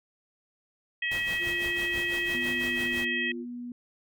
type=harmonic tone; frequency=640 Hz; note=D#5; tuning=49 cents sharp; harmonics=3 / 4 / 5; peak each=-29 / -32 / -36 dBFS; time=1.02-3.32 s; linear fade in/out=5 ms
type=noise with tremolo; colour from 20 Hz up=pink; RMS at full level=-39 dBFS; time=1.11-3.05 s; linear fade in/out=5 ms; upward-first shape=sine; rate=6 Hz; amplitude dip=70%
type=tone; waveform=sine; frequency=349.2 Hz; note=F4; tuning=in tune; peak=-37 dBFS; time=1.38-3.46 s; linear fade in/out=50 ms
type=tone with pitch glide; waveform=sine; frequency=246.9 to 243.1 Hz; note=B3 to B3; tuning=0 to -27 cents; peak=-35 dBFS; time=2.34-3.72 s; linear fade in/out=2 ms; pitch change=-27 cents; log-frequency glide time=2.68-2.99 s
effects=none